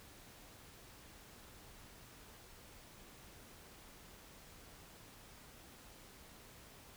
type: silence
effects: pink hiss -58 dBFS RMS until 6.96 s